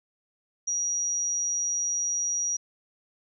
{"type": "tone", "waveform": "sine", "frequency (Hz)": 5760, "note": "F#8", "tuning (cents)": -47, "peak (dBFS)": -25, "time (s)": [0.67, 2.57], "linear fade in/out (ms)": 10, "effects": []}